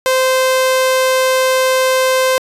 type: tone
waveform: sawtooth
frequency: 519 Hz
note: C5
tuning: 14 cents flat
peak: -7 dBFS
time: 0.06-2.38 s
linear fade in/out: 0 ms
effects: resampled to 32000 Hz